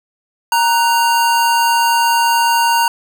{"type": "tone pair together", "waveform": "square", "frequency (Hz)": [932.3, 1488.5], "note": ["A#5", "F#6"], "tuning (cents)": [0, 10], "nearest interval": "minor sixth", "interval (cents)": 810, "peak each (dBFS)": [-12, -22], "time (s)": [0.52, 2.88], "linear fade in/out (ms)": 2, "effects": []}